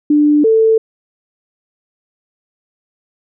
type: tone pair in turn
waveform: sine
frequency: 296.6 / 444.4 Hz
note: D4 / A4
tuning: +17 / +17 cents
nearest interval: perfect fifth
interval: 700 cents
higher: second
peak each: -7 dBFS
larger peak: neither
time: 0.1-0.44 / 0.44-0.78 s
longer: neither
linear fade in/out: 5 ms
effects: none